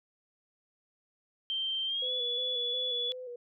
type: tone with pitch glide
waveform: sine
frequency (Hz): 3138 to 3422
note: G7 to A7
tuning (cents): +1 to -49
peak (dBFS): -30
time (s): 1.5-3.12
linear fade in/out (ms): 0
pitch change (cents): +150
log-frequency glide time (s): 1.86-2.13
type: tone with vibrato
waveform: sine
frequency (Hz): 495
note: B4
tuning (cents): +4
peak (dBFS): -39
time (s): 2.02-3.36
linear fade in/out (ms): 5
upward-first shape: square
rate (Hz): 2.8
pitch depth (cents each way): 41
effects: none